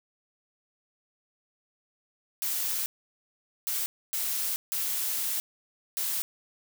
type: noise bursts at uneven times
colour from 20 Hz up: blue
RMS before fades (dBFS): -30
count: 5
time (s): 2.42-2.86 / 3.67-3.86 / 4.13-4.56 / 4.72-5.4 / 5.97-6.22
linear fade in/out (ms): 0
effects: none